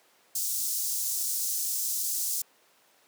pink high-pass noise, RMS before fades -30 dBFS, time 0.35-2.42 s, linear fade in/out 5 ms, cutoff 5900 Hz, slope 24 dB/octave, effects pink hiss -62 dBFS RMS until 3.07 s + high-pass 400 Hz 12 dB/octave

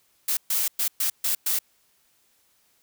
blue noise bursts at uneven times, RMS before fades -24 dBFS, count 6, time 0.28-0.37 / 0.5-0.68 / 0.79-0.88 / 1-1.1 / 1.24-1.35 / 1.46-1.59 s, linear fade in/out 5 ms, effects white hiss -65 dBFS RMS until 2.82 s

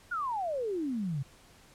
sine exponential sweep, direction down, 1480 to 128.9 Hz, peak -30 dBFS, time 0.11-1.23 s, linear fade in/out 10 ms, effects pink hiss -58 dBFS RMS until 1.74 s + low-pass 11000 Hz 12 dB/octave

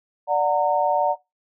sine chord, D augmented, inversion none, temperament just, 587.3 / 734.2 / 917.7 Hz, D5 / F#5 / A#5, 0 / -14 / -27 cents, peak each -22 / -21 / -22 dBFS, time 0.27-1.16 s, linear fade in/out 50 ms, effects noise-tail reverb RT60 0.2 s tail -20 dB re dry

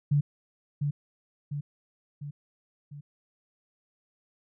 sine tone with echo, 144.9 Hz, D3, 23 cents flat, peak -20 dBFS, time 0.11-0.21 s, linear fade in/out 10 ms, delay 700 ms, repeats 4, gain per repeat -5 dB, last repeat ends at 3.01 s, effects none

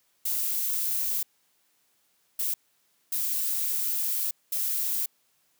violet noise bursts at uneven times, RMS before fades -28 dBFS, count 4, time 0.25-1.23 / 2.39-2.54 / 3.12-4.31 / 4.52-5.06 s, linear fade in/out 5 ms, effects white hiss -69 dBFS RMS until 5.59 s + high-pass 100 Hz 12 dB/octave

